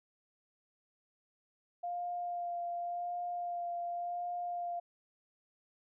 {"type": "tone with vibrato", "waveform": "sine", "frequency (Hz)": 700, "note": "F5", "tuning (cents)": 4, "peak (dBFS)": -35, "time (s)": [1.83, 4.8], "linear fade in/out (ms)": 10, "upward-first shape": "sine", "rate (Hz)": 0.9, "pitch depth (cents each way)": 14, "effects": []}